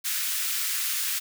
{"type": "high-pass noise", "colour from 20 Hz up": "white", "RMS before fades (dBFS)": -28, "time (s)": [0.04, 1.2], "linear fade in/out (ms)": 20, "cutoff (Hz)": 1400, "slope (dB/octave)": 24, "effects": []}